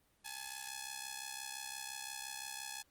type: ring-modulated tone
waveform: 5% pulse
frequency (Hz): 850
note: G#5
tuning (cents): +40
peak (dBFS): -28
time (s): 0.24-2.83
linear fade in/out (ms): 20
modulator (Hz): 32.9
effects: pink hiss -73 dBFS RMS until 2.9 s + Opus 24 kbps